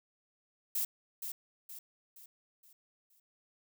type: noise with echo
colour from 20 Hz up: violet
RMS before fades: -33 dBFS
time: 0.75-0.85 s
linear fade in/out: 5 ms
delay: 470 ms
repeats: 5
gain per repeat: -7 dB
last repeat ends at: 3.2 s
effects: none